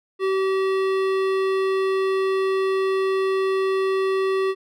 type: tone with hard clipping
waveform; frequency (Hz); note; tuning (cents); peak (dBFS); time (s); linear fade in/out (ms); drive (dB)
sine; 383.4; G4; -38; -21; 0.19-4.55; 50; 15
effects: none